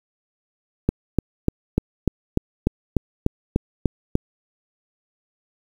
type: click train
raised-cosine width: 3 ms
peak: -4 dBFS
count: 12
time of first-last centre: 0.89-4.154 s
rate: 3.37 Hz
effects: 7-bit